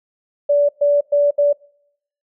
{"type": "tone bursts at uneven times", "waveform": "sine", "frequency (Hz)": 578, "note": "D5", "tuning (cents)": -28, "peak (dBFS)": -11, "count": 4, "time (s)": [[0.49, 0.69], [0.81, 1.01], [1.12, 1.31], [1.38, 1.53]], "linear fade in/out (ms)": 10, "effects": ["noise-tail reverb RT60 0.7 s tail -24 dB re dry"]}